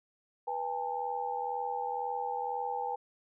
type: tone cluster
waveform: sine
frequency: 489.2 / 807 / 889 Hz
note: B4 / G#5 / A5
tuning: -16 / -50 / +18 cents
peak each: -39 / -34 / -38 dBFS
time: 0.47-2.96 s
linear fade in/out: 10 ms
effects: none